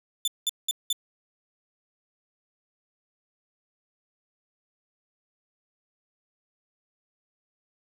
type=tone bursts; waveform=sawtooth; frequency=3520 Hz; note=A7; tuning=in tune; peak=-20 dBFS; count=4; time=0.25-0.928 s; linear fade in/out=2 ms; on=27 ms; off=190 ms; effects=none